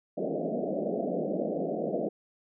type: band-pass noise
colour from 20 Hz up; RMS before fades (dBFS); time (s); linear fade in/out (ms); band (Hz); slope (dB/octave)
white; -31; 0.17-2.09; 10; 160 to 690; 96
effects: none